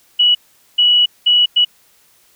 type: tone bursts at uneven times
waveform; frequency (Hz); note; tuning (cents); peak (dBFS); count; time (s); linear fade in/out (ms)
sine; 2934; F#7; -15; -8; 4; 0.19-0.35 / 0.78-1.06 / 1.26-1.46 / 1.56-1.65; 10
effects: white hiss -53 dBFS RMS until 2.35 s